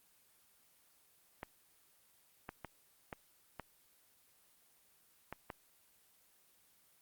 clicks, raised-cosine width 0.5 ms, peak -27 dBFS, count 7, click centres 1.431 / 2.491 / 2.647 / 3.128 / 3.597 / 5.326 / 5.502 s, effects white hiss -69 dBFS RMS until 7.01 s + Opus 24 kbps

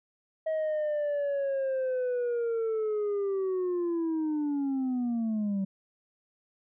sine linear sweep, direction down, 638 to 190.7 Hz, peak -24 dBFS, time 0.46-5.65 s, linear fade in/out 10 ms, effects tanh soft clip ceiling -26 dBFS

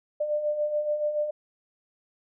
sine beating tone pair, 592 / 599 Hz, D5 / D5, +14 / +34 cents, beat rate 7 Hz, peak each -33 / -25 dBFS, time 0.2-1.31 s, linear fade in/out 10 ms, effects none

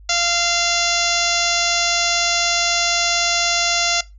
harmonic tone, 691 Hz, F5, 19 cents flat, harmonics 1 / 2 / 3 / 4 / 5 / 6 / 7 / 8 / 9 / 10, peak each -25 / -25 / -25 / -25 / -25 / -25 / -25 / -25 / -25 / -25 dBFS, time 0.09-4.01 s, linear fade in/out 5 ms, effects noise-tail reverb RT60 0.2 s tail -19 dB re dry + added 50 Hz sine -40 dBFS peak until 4.18 s

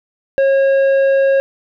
sine tone with tanh clipping, 544 Hz, C#5, 33 cents flat, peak -11 dBFS, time 0.38-1.4 s, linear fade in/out 0 ms, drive 8 dB, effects none

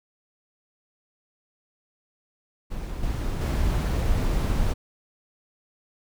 brown noise with level steps, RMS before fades -32 / -27 / -23 dBFS, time 2.7-4.74 s, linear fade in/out 20 ms, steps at 3.03 / 3.41 s, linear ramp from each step 2 ms, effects none

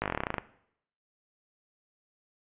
slowing click train, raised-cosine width 0.5 ms, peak -14 dBFS, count 14, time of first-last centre 0.02-0.383 s, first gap 18 ms, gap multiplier 1.07, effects noise-tail reverb RT60 0.7 s tail -17 dB re dry + resampled to 8000 Hz

